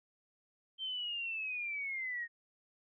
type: linear sweep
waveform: sine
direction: down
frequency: 3139 to 1848 Hz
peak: -36 dBFS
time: 0.78-2.28 s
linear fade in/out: 50 ms
effects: none